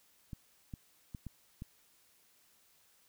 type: clicks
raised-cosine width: 5 ms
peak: -30 dBFS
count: 5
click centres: 0.332 / 0.738 / 1.148 / 1.267 / 1.621 s
effects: white hiss -68 dBFS RMS until 3.08 s